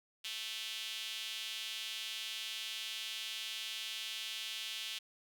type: tone with high-pass filter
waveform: sawtooth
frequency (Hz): 220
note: A3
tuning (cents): 0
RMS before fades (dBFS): -42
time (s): 0.24-4.99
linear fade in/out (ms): 10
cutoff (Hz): 3100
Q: 3.4
effects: none